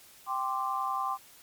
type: chord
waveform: sine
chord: G suspended fourth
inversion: none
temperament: just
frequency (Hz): 784 / 1045.3 / 1176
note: G5 / C6 / D6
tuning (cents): 0 / -2 / +2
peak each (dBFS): -34 / -32 / -33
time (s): 0.26-1.18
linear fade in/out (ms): 50
effects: white hiss -55 dBFS RMS until 1.42 s + MP3 96 kbps